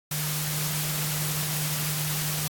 sine tone in noise, 151.4 Hz, D#3, 47 cents flat, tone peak -30 dBFS, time 0.11-2.48 s, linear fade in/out 5 ms, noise white, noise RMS -30 dBFS, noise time 0.11-2.48 s, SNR -3 dB, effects AAC 64 kbps

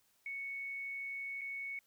sine tone with dropouts, 2217 Hz, C#7, in tune, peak -39 dBFS, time 0.26-1.79 s, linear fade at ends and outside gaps 2 ms, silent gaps 1.411-1.415 s, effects white hiss -73 dBFS RMS until 1.86 s

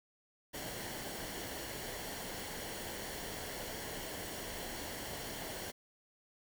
pink noise with comb filter, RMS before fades -43 dBFS, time 0.53-5.72 s, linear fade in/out 20 ms, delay 0.8 ms, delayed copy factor -0.5, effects none

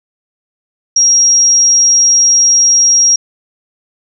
sine tone, 5630 Hz, F8, 13 cents sharp, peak -5 dBFS, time 0.96-3.16 s, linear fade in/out 5 ms, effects none

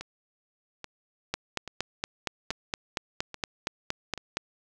two click trains, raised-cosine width 0.2 ms, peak -11 / -20 dBFS, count 14 / 6, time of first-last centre 1.34-4.37 / 0.01-4.177 s, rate 4.29 / 1.2 Hz, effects none

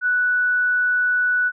sine tone, 1480 Hz, F#6, in tune, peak -16 dBFS, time 0.01-1.52 s, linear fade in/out 50 ms, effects none

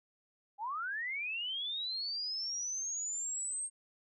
sine linear sweep, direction up, 784 to 8520 Hz, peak -35 dBFS, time 0.58-3.7 s, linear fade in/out 50 ms, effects none

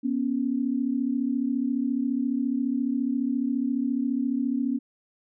sine tone pair together, 242.7 / 277.2 Hz, B3 / C#4, -30 / 0 cents, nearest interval major second, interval 230 cents, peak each -26 dBFS, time 0.03-4.79 s, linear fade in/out 20 ms, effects none

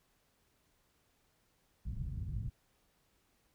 white low-pass noise, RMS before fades -39 dBFS, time 1.85-2.5 s, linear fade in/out 20 ms, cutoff 130 Hz, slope 24 dB/octave, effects pink hiss -74 dBFS RMS until 3.54 s

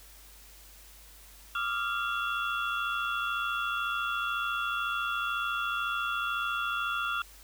sine tone cluster, 1179 / 1273 / 1395 / 2732 / 3379 Hz, D6 / D#6 / F6 / F7 / G#7, +6 / +39 / -2 / -39 / +29 cents, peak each -37 / -38 / -31 / -38 / -39 dBFS, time 1.55-7.22 s, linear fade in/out 2 ms, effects added 50 Hz sine -54 dBFS peak until 7.43 s + white hiss -54 dBFS RMS until 7.43 s

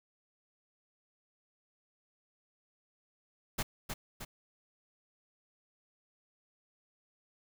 pink noise with echo, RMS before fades -33 dBFS, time 3.58-3.63 s, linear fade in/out 10 ms, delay 310 ms, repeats 2, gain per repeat -5 dB, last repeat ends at 4.25 s, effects none

